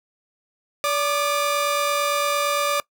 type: tone pair together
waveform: sawtooth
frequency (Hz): 575.6 / 1200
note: D5 / D6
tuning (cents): -35 / +37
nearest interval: octave + minor second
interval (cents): 1272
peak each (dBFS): -19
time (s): 0.84-2.8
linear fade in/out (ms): 0
effects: noise-tail reverb RT60 0.1 s tail -22 dB re dry